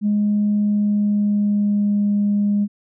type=tone with pitch glide; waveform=sine; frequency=207.7 to 204.8 Hz; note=G#3 to G#3; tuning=0 to -24 cents; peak=-14 dBFS; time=0.01-2.68 s; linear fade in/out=50 ms; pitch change=-24 cents; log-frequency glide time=0.54-2.1 s; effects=tanh soft clip ceiling -11 dBFS